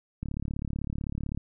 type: click train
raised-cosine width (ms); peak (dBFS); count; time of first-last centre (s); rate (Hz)
5; -20; 42; 0.23-1.375; 35.8
effects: none